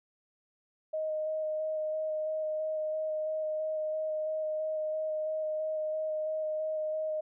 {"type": "tone with vibrato", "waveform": "sine", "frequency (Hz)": 622.3, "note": "D#5", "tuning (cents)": 0, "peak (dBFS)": -30, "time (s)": [0.93, 7.21], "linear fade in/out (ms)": 10, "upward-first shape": "square", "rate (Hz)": 3, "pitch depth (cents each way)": 10, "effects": []}